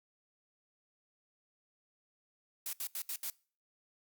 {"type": "noise bursts at uneven times", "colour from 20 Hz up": "blue", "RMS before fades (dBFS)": -38, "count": 5, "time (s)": [[2.66, 2.73], [2.8, 2.87], [2.95, 3.02], [3.09, 3.16], [3.23, 3.3]], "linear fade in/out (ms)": 2, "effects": ["noise-tail reverb RT60 0.4 s tail -23 dB re dry", "Opus 48 kbps"]}